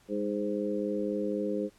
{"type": "harmonic tone with a mistuned harmonic", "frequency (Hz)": 103.83, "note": "G#2", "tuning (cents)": 0, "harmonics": [2, 3, 4, 5], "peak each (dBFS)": [-34, -34, -34, -34], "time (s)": [0.08, 1.7], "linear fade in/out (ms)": 50, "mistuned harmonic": 2, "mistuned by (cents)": -34, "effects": ["pink hiss -62 dBFS RMS until 1.78 s", "low-pass 11000 Hz 12 dB/octave"]}